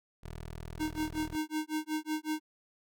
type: tone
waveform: 15% pulse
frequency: 40.2 Hz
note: E1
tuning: 43 cents flat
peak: -35 dBFS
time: 0.23-1.36 s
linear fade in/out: 10 ms
type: tone with tremolo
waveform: square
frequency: 309.4 Hz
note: D#4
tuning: 10 cents flat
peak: -30 dBFS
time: 0.79-2.4 s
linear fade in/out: 20 ms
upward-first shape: sine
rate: 5.4 Hz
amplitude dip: 100%
effects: none